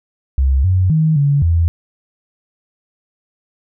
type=tone with pitch steps; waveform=sine; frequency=67 / 92.7 / 157.7 / 142.3 / 83.8 Hz; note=C2 / F#2 / D#3 / C#3 / E2; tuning=+42 / +4 / +24 / +46 / +29 cents; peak=-10 dBFS; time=0.38-1.68 s; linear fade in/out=0 ms; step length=260 ms; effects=none